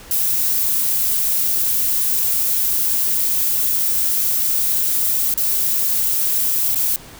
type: noise with dropouts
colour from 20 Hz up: violet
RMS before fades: -18 dBFS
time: 0.11-6.96 s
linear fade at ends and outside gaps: 1 ms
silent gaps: 5.34-5.375 / 6.747-6.757 s
effects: pink hiss -40 dBFS RMS until 7.19 s